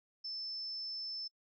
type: tone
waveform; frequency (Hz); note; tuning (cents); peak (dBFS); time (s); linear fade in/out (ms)
sine; 5280; E8; +2; -39; 0.24-1.28; 10
effects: noise-tail reverb RT60 0.1 s tail -26 dB re dry